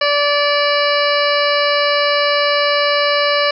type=harmonic tone; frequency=580 Hz; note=D5; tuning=22 cents flat; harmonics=1 / 2 / 3 / 4 / 5 / 7 / 8 / 9; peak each=-16 / -19 / -21 / -22 / -23 / -24 / -25 / -26 dBFS; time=0.01-3.51 s; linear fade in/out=5 ms; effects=none